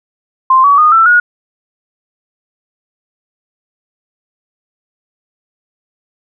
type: tone with pitch steps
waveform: sine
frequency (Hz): 1046.5 / 1134.6 / 1230.2 / 1333.8 / 1446.2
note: C6 / C#6 / D#6 / E6 / F#6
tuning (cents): 0 / +40 / -20 / +20 / -40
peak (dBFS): -4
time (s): 0.5-1.2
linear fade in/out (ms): 5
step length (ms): 140
effects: none